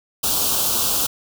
white band-stop noise, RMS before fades -20 dBFS, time 0.23-1.07 s, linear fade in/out 10 ms, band 1400 to 2800 Hz, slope 48 dB/octave, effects none

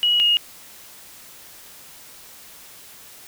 sine tone pair in turn, 2910 / 2865 Hz, F#7 / F7, -29 / +44 cents, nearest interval unison, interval 27 cents, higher first, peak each -15 / -14 dBFS, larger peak second, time 0.03-0.2 / 0.2-0.37 s, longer neither, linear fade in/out 0 ms, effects white hiss -44 dBFS RMS until 3.27 s

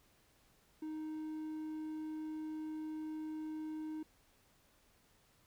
triangle tone, 311.2 Hz, D#4, in tune, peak -38 dBFS, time 0.82-4.03 s, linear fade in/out 5 ms, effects pink hiss -70 dBFS RMS until 5.46 s

